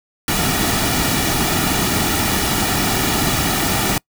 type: noise with comb filter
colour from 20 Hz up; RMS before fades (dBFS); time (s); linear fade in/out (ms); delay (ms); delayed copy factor
pink; -18; 0.28-3.98; 2; 1.9; -0.55
effects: noise-tail reverb RT60 0.1 s tail -26 dB re dry